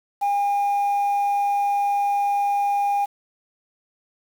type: tone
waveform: sine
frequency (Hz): 809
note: G#5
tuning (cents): -46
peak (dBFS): -16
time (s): 0.21-3.06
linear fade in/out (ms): 20
effects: tanh soft clip ceiling -17 dBFS + 7-bit